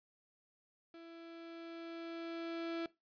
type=tone with level ramp; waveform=35% pulse; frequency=333.2 Hz; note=E4; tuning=19 cents sharp; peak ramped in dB=-50 to -35 dBFS; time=0.94-2.86 s; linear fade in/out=2 ms; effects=noise-tail reverb RT60 0.2 s tail -19 dB re dry + resampled to 11025 Hz